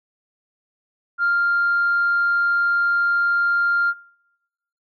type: tone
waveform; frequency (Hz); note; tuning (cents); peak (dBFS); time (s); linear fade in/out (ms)
sine; 1396.9; F6; 0; -15; 1.18-3.94; 50
effects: noise-tail reverb RT60 1.0 s tail -23 dB re dry + tanh soft clip ceiling -12 dBFS